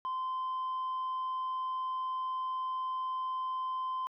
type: tone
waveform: sine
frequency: 1034 Hz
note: C6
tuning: 21 cents flat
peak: -30 dBFS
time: 0.05-4.07 s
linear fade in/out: 0 ms
effects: tanh soft clip ceiling -31 dBFS